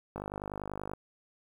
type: click train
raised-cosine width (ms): 1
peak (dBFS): -23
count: 40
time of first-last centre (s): 0.16-0.935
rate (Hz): 50.3
effects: 9-bit